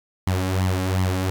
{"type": "tone with flanger", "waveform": "sawtooth", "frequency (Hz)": 93.3, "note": "F#2", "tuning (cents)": 15, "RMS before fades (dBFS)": -22, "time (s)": [0.27, 1.3], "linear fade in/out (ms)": 0, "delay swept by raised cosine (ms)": [0.95, 3.75], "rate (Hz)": 2.7, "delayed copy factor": 0.7, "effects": []}